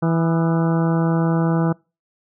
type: harmonic tone with a mistuned harmonic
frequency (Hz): 164.81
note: E3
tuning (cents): 0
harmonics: 1 / 2 / 3 / 4 / 5 / 6 / 7 / 8 / 9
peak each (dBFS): -17 / -23 / -27 / -29 / -31 / -33 / -34 / -35 / -36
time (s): 0.02-1.73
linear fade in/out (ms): 10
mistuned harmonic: 7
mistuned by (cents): +78
effects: noise-tail reverb RT60 0.3 s tail -26 dB re dry